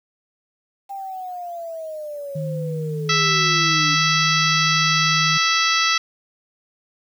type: linear sweep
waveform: sine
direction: down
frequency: 797 to 282.4 Hz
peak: -28 dBFS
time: 0.89-3.96 s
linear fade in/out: 20 ms
type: tone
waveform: sine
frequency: 155.56 Hz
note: D#3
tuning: in tune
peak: -24 dBFS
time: 2.35-5.38 s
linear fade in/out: 10 ms
type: harmonic tone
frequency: 659.3 Hz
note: E5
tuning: in tune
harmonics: 2 / 3 / 4 / 5 / 6 / 7 / 8 / 9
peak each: -21 / -23 / -24 / -25 / -26 / -26 / -27 / -28 dBFS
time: 3.09-5.98 s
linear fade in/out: 5 ms
effects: 8-bit